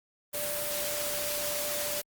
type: tone in noise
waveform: sine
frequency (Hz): 587.3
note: D5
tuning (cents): 0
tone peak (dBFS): -36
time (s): 0.33-2.02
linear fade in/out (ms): 20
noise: white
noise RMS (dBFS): -33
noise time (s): 0.33-2.02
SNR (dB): -6
effects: Opus 32 kbps